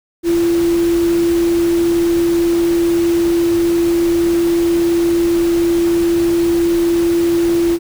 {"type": "tone in noise", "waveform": "sine", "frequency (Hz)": 340, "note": "F4", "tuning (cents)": -46, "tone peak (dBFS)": -11, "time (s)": [0.23, 7.79], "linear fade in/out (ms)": 50, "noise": "pink", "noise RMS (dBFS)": -28, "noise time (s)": [0.23, 7.79], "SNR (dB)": 14, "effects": []}